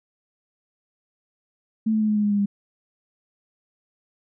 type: tone with pitch steps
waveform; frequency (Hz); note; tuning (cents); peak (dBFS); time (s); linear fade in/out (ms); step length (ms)
sine; 220 / 217.2 / 214.5 / 211.8 / 209.1 / 206.5 / 203.8 / 201.3; A3 / A3 / A3 / G#3 / G#3 / G#3 / G#3 / G3; 0 / -22 / -44 / +34 / +12 / -10 / -32 / +46; -18; 1.86-2.46; 10; 75
effects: none